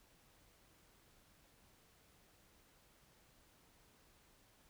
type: silence
effects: pink hiss -69 dBFS RMS until 4.69 s